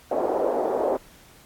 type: band-pass noise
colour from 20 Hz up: white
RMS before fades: -24 dBFS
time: 0.11-0.97 s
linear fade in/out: 5 ms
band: 350 to 670 Hz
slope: 24 dB/octave
effects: pink hiss -52 dBFS RMS until 1.45 s + AAC 64 kbps